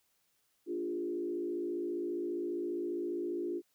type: tone with frequency modulation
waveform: sine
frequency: 349.2 Hz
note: F4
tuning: in tune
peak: -33 dBFS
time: 0.66-3.62 s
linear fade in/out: 50 ms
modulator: 54.9 Hz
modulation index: 0.95
effects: white hiss -75 dBFS RMS until 3.74 s